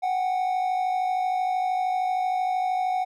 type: tone pair together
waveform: triangle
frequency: 740 / 793 Hz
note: F#5 / G5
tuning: 0 / +20 cents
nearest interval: minor second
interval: 120 cents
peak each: -21 / -30 dBFS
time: 0.02-3.05 s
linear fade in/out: 20 ms
effects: none